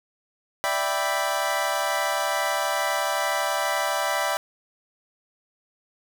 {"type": "chord", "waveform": "25% pulse", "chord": "E minor seventh", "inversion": "third", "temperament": "equal", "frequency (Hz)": [587.3, 659.3, 784, 987.8], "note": ["D5", "E5", "G5", "B5"], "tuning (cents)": [0, 0, 0, 0], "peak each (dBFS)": -25, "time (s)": [0.64, 4.37], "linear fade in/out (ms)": 0, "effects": []}